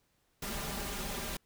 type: noise with comb filter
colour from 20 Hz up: pink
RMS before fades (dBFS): -38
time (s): 0.42-1.37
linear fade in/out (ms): 5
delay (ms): 5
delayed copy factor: +0.7
effects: pink hiss -74 dBFS RMS until 1.45 s